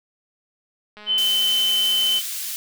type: click train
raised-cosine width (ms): 0.3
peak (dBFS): -26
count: 257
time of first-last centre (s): 0.97-2.189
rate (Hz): 210
type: tone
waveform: sine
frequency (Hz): 3055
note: G7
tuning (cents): -45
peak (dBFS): -17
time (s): 1.06-2.22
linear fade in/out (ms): 50
type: high-pass noise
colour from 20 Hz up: white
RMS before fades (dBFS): -29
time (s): 1.18-2.56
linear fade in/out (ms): 0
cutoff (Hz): 2500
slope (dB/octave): 12
effects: none